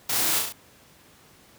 white noise with echo, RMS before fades -26 dBFS, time 0.09-0.39 s, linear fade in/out 5 ms, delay 34 ms, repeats 4, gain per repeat -3 dB, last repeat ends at 0.526 s, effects pink hiss -54 dBFS RMS until 1.58 s + high-pass 80 Hz 12 dB/octave

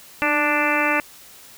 harmonic tone with a mistuned harmonic, 294.4 Hz, D4, 4 cents sharp, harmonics 1 / 2 / 3 / 4 / 5 / 6 / 7 / 8 / 9, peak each -26 / -26 / -26 / -26 / -26 / -26 / -26 / -26 / -26 dBFS, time 0.22-1 s, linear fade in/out 0 ms, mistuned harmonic 1, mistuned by +40 cents, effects white hiss -45 dBFS RMS until 1.57 s

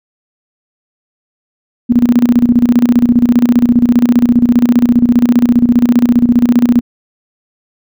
sine tone with tremolo, 240.8 Hz, B3, 44 cents flat, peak -3 dBFS, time 1.89-6.81 s, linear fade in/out 20 ms, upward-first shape square, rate 15 Hz, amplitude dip 75%, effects none

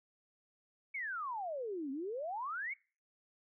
sine exponential two-way sweep, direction down then up, 2288 to 260 to 2288 Hz, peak -37 dBFS, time 0.94-2.74 s, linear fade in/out 10 ms, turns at 1.91 s, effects noise-tail reverb RT60 0.4 s tail -25 dB re dry

